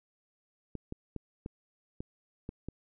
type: clicks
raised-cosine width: 3 ms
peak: -25 dBFS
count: 7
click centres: 0.753 / 0.924 / 1.163 / 1.461 / 2.005 / 2.491 / 2.686 s
effects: none